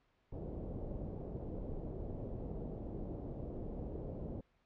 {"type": "low-pass noise", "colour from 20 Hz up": "pink", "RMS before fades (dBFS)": -43, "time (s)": [0.32, 4.41], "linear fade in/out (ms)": 5, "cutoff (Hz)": 590, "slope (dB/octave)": 24, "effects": ["pink hiss -75 dBFS RMS until 4.65 s", "low-pass 3000 Hz 12 dB/octave"]}